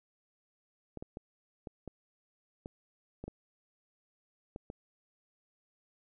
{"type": "clicks", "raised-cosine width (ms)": 2, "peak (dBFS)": -28, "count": 10, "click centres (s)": [0.973, 1.025, 1.171, 1.672, 1.877, 2.659, 3.24, 3.28, 4.561, 4.701], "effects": []}